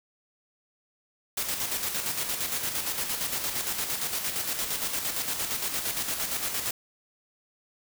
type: noise with tremolo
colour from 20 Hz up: white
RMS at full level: -29 dBFS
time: 1.37-6.71 s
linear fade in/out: 5 ms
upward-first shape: square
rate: 8.7 Hz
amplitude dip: 45%
effects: none